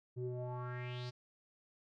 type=tone with low-pass filter sweep; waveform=square; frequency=123.9 Hz; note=B2; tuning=6 cents sharp; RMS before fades=-42 dBFS; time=0.16-1.11 s; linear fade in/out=20 ms; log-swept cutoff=290 to 5100 Hz; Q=4.2; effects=none